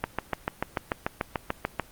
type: click train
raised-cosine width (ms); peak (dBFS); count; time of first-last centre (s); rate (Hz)
0.5; -10; 13; 0.04-1.797; 6.83
effects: pink hiss -52 dBFS RMS until 1.91 s + Opus 24 kbps